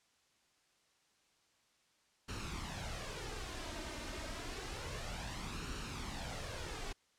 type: noise with flanger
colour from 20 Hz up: pink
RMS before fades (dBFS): -43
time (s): 2.28-6.93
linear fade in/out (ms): 10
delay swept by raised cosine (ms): 0.71 to 3.31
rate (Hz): 0.29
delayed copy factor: +0.55
effects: white hiss -73 dBFS RMS until 7.18 s + low-pass 7000 Hz 12 dB/octave